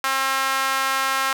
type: tone with high-pass filter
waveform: sawtooth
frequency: 267.7 Hz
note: C4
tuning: 40 cents sharp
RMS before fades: -22 dBFS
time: 0.04-1.33 s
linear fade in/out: 2 ms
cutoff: 1200 Hz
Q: 2
effects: 8-bit